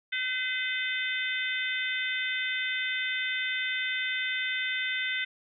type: harmonic tone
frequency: 510 Hz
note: C5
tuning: 44 cents flat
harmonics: 3 / 4 / 5 / 6 / 7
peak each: -34 / -31 / -38 / -38 / -36 dBFS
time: 0.12-5.25 s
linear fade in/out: 10 ms
effects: none